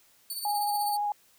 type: tone with tremolo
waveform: 15% pulse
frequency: 4507 Hz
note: C#8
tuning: 28 cents sharp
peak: -25 dBFS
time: 0.3-0.97 s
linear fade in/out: 2 ms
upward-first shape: sine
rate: 16 Hz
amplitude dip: 55%
type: tone with vibrato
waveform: sine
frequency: 827 Hz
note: G#5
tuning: 8 cents flat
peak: -26 dBFS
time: 0.45-1.12 s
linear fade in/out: 2 ms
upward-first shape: sine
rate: 14 Hz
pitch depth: 11 cents each way
effects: white hiss -62 dBFS RMS until 1.38 s